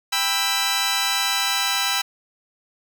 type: chord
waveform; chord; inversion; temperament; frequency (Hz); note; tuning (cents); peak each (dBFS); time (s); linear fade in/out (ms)
10% pulse; E minor; first; just; 791.1 / 988.9 / 1318.5; G5 / B5 / E6; +16 / +2 / 0; -17; 0.12-2.02; 10
effects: none